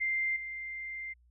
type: tone with level steps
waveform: sine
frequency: 2093 Hz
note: C7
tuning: in tune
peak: -28 / -37 dBFS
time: 0-1.14 s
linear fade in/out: 20 ms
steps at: 0.36 s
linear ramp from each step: 5 ms
effects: added 60 Hz sine -61 dBFS peak until 1.3 s